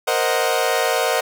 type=chord; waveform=sawtooth; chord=C half-diminished seventh; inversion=third; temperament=equal; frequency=466.2 / 523.3 / 622.3 / 740 Hz; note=Bb4 / C5 / Eb5 / Gb5; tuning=0 / 0 / 0 / 0 cents; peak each=-19 dBFS; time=0.07-1.21 s; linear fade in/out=10 ms; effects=none